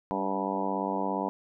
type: harmonic tone with a mistuned harmonic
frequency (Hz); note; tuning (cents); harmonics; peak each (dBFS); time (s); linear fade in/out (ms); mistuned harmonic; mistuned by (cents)
97.3; G2; -12; 2 / 3 / 4 / 5 / 6 / 7 / 8 / 9 / 10; -35 / -35 / -38 / -37 / -38 / -37 / -38 / -35 / -35; 0.11-1.29; 0; 3; -32
effects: none